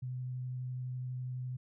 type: tone with vibrato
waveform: sine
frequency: 126.7 Hz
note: B2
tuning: 45 cents sharp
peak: -36 dBFS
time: 0.02-1.57 s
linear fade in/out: 10 ms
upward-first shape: sine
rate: 12 Hz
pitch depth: 9 cents each way
effects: none